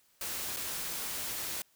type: noise with dropouts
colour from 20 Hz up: white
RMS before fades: -37 dBFS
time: 0.21-1.62 s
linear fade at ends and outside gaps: 2 ms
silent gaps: 0.564-0.568 s
effects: white hiss -68 dBFS RMS until 1.75 s